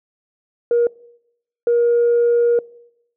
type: tone pair in turn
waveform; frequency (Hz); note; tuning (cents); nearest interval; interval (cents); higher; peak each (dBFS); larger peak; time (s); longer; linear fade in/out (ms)
sine; 474.1 / 474.1; A#4 / A#4; +29 / +29; unison; 0; neither; -11; neither; 0.71-0.87 / 1.67-2.59; second; 2
effects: noise-tail reverb RT60 0.8 s tail -23 dB re dry + tanh soft clip ceiling -9 dBFS